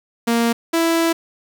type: tone pair in turn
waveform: sawtooth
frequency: 233 / 331.2 Hz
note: A#3 / E4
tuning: -1 / +8 cents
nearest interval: tritone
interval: 609 cents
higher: second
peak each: -11 dBFS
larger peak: neither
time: 0.27-0.53 / 0.73-1.13 s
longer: second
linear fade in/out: 10 ms
effects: 8-bit

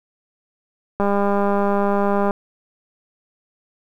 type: click train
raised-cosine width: 1 ms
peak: -7 dBFS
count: 264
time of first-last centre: 1-2.308 s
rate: 201 Hz
effects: 8-bit

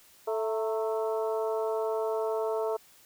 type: harmonic tone with a mistuned harmonic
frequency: 220 Hz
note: A3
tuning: in tune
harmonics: 2 / 3 / 4 / 5 / 6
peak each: -29 / -33 / -37 / -42 / -43 dBFS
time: 0.27-2.77 s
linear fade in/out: 10 ms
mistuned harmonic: 4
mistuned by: +60 cents
effects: white hiss -58 dBFS RMS until 3.05 s

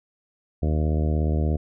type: harmonic tone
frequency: 77 Hz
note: D#2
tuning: 17 cents flat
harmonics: 1 / 2 / 3 / 4 / 5 / 6 / 7 / 8 / 9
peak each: -21 / -27 / -31 / -33 / -35 / -37 / -38 / -39 / -40 dBFS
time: 0.62-1.57 s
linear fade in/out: 10 ms
effects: none

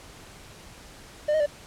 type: tone with pitch steps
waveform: triangle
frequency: 600 / 624 / 586 Hz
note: D5 / D#5 / D5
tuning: +37 / +5 / -4 cents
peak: -18 dBFS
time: 1.28-1.463 s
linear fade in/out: 10 ms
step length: 61 ms
effects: pink hiss -47 dBFS RMS until 1.66 s + low-pass 10000 Hz 12 dB/octave

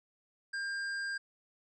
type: tone with hard clipping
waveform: sine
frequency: 1600 Hz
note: G6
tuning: 35 cents sharp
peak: -36 dBFS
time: 0.53-1.18 s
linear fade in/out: 10 ms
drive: 9 dB
effects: resampled to 22050 Hz

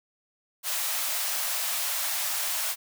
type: high-pass noise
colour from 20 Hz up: white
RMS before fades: -29 dBFS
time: 0.63-2.76 s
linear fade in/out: 50 ms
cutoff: 570 Hz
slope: 96 dB/octave
effects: none

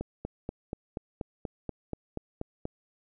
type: click train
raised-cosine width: 2 ms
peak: -20 dBFS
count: 12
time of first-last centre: 0.01-2.654 s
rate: 4.16 Hz
effects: none

